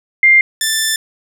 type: tone pair in turn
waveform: sine / 10% pulse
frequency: 2100 / 1767.1 Hz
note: C7 / A6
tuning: +6 / +7 cents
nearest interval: minor third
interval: 299 cents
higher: first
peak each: -5 dBFS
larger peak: neither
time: 0.23-0.41 / 0.61-0.96 s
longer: second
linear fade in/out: 2 ms
effects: none